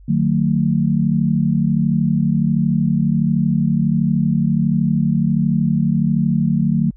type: tone cluster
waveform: sine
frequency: 150.7 / 183.2 / 224.6 Hz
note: D3 / F#3 / A3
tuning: +45 / -17 / +36 cents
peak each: -18 dBFS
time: 0.08-6.91 s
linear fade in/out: 10 ms
effects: added 47 Hz sine -40 dBFS peak until 6.96 s